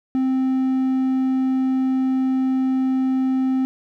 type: tone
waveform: triangle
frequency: 261.5 Hz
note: C4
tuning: 1 cent flat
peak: -15 dBFS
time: 0.15-3.65 s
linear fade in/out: 0 ms
effects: none